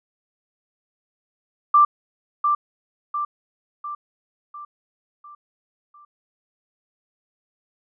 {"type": "tone with echo", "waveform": "sine", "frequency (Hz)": 1179, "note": "D6", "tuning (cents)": 6, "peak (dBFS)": -10, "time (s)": [1.74, 1.85], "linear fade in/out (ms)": 5, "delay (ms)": 700, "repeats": 6, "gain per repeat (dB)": -6, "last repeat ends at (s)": 6.05, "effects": []}